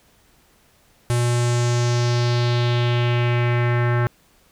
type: tone with low-pass filter sweep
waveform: square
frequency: 120.5 Hz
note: B2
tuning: 42 cents flat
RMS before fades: -19 dBFS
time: 1.1-4.07 s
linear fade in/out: 0 ms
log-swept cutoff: 9900 to 1600 Hz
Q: 2.5
effects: pink hiss -57 dBFS RMS until 4.51 s